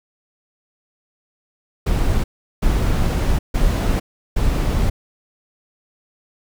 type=noise bursts at uneven times; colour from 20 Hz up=brown; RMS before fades=-17 dBFS; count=4; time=1.86-2.24 / 2.62-3.39 / 3.54-4 / 4.36-4.9 s; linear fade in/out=10 ms; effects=none